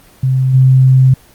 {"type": "tone with level steps", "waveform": "sine", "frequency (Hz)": 130.81, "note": "C3", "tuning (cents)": 0, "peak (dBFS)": [-9, -4], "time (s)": [0.23, 1.14], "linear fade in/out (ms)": 5, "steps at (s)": 0.53, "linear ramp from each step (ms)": 20, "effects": ["pink hiss -44 dBFS RMS until 1.34 s", "Opus 24 kbps"]}